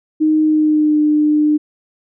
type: tone with pitch glide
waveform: sine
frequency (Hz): 310 to 301.2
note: D#4 to D4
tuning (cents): -6 to +44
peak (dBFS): -10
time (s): 0.2-1.58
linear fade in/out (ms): 20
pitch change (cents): -50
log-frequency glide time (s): 0.43-1.01
effects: none